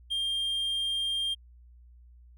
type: tone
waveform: triangle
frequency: 3200 Hz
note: G7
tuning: 35 cents sharp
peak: -26 dBFS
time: 0.1-1.35 s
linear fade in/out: 20 ms
effects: added 60 Hz sine -51 dBFS peak until 2.37 s